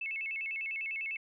sine tone with vibrato, 2404 Hz, D7, 40 cents sharp, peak -34 dBFS, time 0.01-1.17 s, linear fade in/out 5 ms, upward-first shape square, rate 10 Hz, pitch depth 160 cents each way, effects none

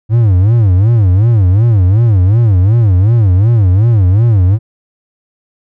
triangle tone with vibrato, 103.3 Hz, G#2, 9 cents flat, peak -3 dBFS, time 0.09-4.59 s, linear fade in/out 50 ms, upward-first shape sine, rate 2.7 Hz, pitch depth 250 cents each way, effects none

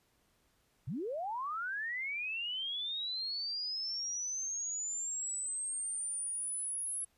sine linear sweep, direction up, 102.6 to 10840 Hz, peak -35 dBFS, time 0.87-7.05 s, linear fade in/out 10 ms, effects pink hiss -73 dBFS RMS until 7.17 s + resampled to 32000 Hz

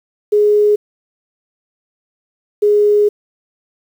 sine tone pair in turn, 417.3 / 415.4 Hz, G#4 / G#4, +8 / 0 cents, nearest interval unison, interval 8 cents, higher first, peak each -8 dBFS, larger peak neither, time 0.32-0.76 / 2.62-3.09 s, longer second, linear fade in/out 10 ms, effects 7-bit

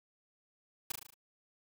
white noise with echo, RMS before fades -36 dBFS, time 0.9-0.92 s, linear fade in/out 5 ms, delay 37 ms, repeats 6, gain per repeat -4 dB, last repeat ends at 1.142 s, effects none

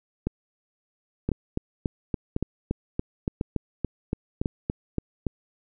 two click trains, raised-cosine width 3 ms, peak -12 / -12 dBFS, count 5 / 15, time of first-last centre 0.27-4.458 / 1.29-5.267 s, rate 0.955 / 3.52 Hz, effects none

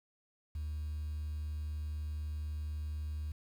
sine tone, 76 Hz, D#2, 40 cents flat, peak -34 dBFS, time 0.55-3.32 s, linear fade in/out 5 ms, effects tanh soft clip ceiling -34 dBFS + 10-bit

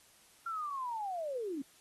sine linear sweep, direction down, 1380 to 257 Hz, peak -35 dBFS, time 0.46-1.62 s, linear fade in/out 5 ms, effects white hiss -63 dBFS RMS until 1.8 s + AAC 32 kbps

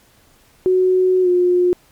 sine tone with pitch glide, 370 to 357.6 Hz, F#4 to F4, 0 to +41 cents, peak -11 dBFS, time 0.66-1.73 s, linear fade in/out 0 ms, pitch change -59 cents, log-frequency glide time 1.22-1.28 s, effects pink hiss -53 dBFS RMS until 1.91 s + MP3 96 kbps

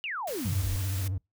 sine exponential sweep, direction down, 2960 to 31.1 Hz, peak -31 dBFS, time 0.04-0.76 s, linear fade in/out 0 ms
white noise, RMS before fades -40 dBFS, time 0.27-1.08 s, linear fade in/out 5 ms
triangle tone with vibrato, 95 Hz, F#2, 46 cents sharp, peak -26 dBFS, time 0.45-1.18 s, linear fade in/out 5 ms, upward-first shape triangle, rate 15 Hz, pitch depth 130 cents each way
effects noise-tail reverb RT60 0.2 s tail -25 dB re dry

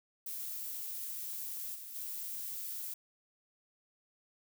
violet noise with level steps, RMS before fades -41 / -47 / -41 dBFS, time 0.26-2.94 s, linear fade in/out 5 ms, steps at 1.74 / 1.94 s, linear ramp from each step 20 ms, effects none

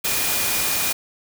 sine tone in noise, 2437 Hz, D#7, 37 cents flat, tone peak -31 dBFS, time 0.04-0.93 s, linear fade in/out 10 ms, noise white, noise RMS -22 dBFS, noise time 0.04-0.93 s, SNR -12 dB, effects none

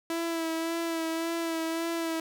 sawtooth tone with vibrato, 329.6 Hz, E4, in tune, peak -25 dBFS, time 0.1-2.2 s, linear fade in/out 2 ms, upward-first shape sine, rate 1.8 Hz, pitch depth 27 cents each way, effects none

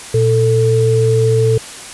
sine tone pair together, 117.4 / 443.2 Hz, A#2 / A4, +13 / +13 cents, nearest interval octave + major seventh, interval 2300 cents, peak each -12 dBFS, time 0.14-1.58 s, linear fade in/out 5 ms, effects white hiss -31 dBFS RMS until 1.93 s + resampled to 24000 Hz

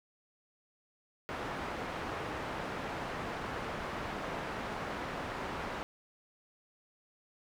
white low-pass noise, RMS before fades -39 dBFS, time 1.29-5.83 s, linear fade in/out 0 ms, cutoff 1300 Hz, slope 12 dB/octave, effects none

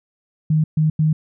sine tone bursts at uneven times, 155.56 Hz, D#3, in tune, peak -13 dBFS, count 3, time 0.5-0.64 / 0.77-0.9 / 0.99-1.13 s, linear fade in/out 5 ms, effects none

